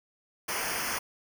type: noise with comb filter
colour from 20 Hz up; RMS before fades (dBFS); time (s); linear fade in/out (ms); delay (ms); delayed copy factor
pink; -32; 0.48-0.99; 10; 0.26; -0.9
effects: none